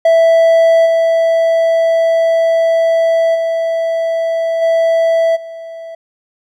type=tone with level steps; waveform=triangle; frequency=659.3 Hz; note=E5; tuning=in tune; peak=-4 / -7 / -11 / -7 / -24 dBFS; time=0.05-5.95 s; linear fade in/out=5 ms; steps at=0.85 / 3.34 / 4.61 / 5.35 s; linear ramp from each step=20 ms; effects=none